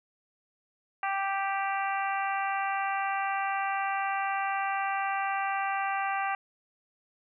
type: harmonic tone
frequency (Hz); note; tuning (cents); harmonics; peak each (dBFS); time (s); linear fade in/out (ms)
392; G4; 0; 2 / 3 / 4 / 5 / 6 / 7; -30 / -34 / -36 / -38 / -40 / -41; 1.03-6.35; 2
effects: none